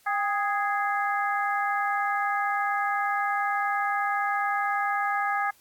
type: harmonic tone with a mistuned harmonic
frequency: 415.3 Hz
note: G#4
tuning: in tune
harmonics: 2 / 3 / 4 / 5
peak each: -27 / -29 / -30 / -35 dBFS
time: 0.06-5.51 s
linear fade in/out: 10 ms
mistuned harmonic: 2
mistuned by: -61 cents
effects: white hiss -60 dBFS RMS until 5.6 s + AAC 64 kbps